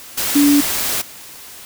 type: tone in noise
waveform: sine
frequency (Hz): 287.8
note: D4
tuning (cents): -35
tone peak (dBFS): -9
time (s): 0.35-0.61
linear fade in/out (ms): 10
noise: white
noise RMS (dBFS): -20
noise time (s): 0.17-1.02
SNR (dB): +8
effects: white hiss -37 dBFS RMS until 1.65 s